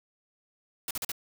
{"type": "noise bursts", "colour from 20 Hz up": "white", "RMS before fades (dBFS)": -33, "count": 4, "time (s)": [0.88, 1.118], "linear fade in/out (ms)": 2, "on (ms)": 28, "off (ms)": 42, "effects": []}